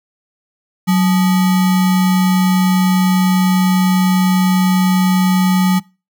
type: tone with sample-and-hold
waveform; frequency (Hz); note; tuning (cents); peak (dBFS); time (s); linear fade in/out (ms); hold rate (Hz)
sine; 185; F#3; 0; -9; 0.87-5.8; 20; 1050
effects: noise-tail reverb RT60 0.3 s tail -24 dB re dry